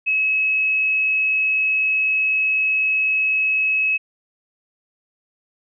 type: tone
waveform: sine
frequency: 2572 Hz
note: E7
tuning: 43 cents flat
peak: -16 dBFS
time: 0.06-3.98 s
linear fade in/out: 20 ms
effects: none